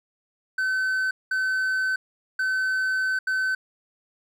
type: tone bursts at uneven times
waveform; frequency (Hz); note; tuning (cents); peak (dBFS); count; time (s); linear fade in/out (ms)
triangle; 1525; G6; -48; -20; 4; 0.58-1.11 / 1.31-1.96 / 2.39-3.19 / 3.27-3.55; 5
effects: none